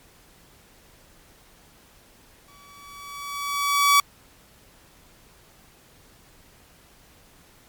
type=tone with exponential growth; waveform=sawtooth; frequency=1141 Hz; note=C#6; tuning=50 cents sharp; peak=-9 dBFS; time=2.48-4 s; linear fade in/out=2 ms; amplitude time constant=330 ms; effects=pink hiss -54 dBFS RMS until 7.68 s + MP3 96 kbps